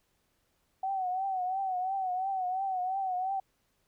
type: tone with vibrato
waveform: sine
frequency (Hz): 753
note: F#5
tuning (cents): +30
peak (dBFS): -29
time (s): 0.83-3.4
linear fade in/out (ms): 5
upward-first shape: triangle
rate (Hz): 2.9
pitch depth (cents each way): 83
effects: pink hiss -74 dBFS RMS until 3.87 s